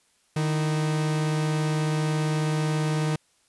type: tone pair together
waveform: 45% pulse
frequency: 153.62 / 325.5 Hz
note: D#3 / E4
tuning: -22 / -22 cents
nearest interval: octave + minor second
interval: 1300 cents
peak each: -23 / -34 dBFS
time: 0.36-3.16 s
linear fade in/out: 5 ms
effects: white hiss -65 dBFS RMS until 3.48 s + resampled to 24000 Hz